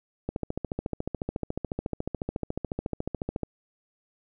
click train, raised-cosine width 2 ms, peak -16 dBFS, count 45, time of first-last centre 0.29-3.433 s, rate 14 Hz, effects none

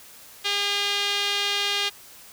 sawtooth tone with band-pass filter, 405.4 Hz, G#4, 42 cents flat, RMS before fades -25 dBFS, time 0.44-1.9 s, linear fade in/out 20 ms, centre 3400 Hz, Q 2.3, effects white hiss -47 dBFS RMS until 2.32 s

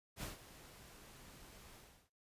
pink noise with ADSR envelope, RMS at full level -44 dBFS, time 0.16-2.1 s, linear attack 65 ms, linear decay 140 ms, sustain -14 dB, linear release 350 ms, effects noise-tail reverb RT60 0.3 s tail -22 dB re dry + resampled to 32000 Hz

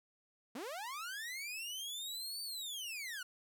sawtooth linear two-way sweep, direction up then down, 209.8 to 4600 to 1404 Hz, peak -38 dBFS, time 0.55-3.23 s, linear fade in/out 5 ms, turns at 2.42 s, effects none

